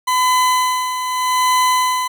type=tone with tremolo; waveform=40% pulse; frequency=1010 Hz; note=B5; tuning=39 cents sharp; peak=-11 dBFS; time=0.07-2.08 s; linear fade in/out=10 ms; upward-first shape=sine; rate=0.82 Hz; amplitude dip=60%; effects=none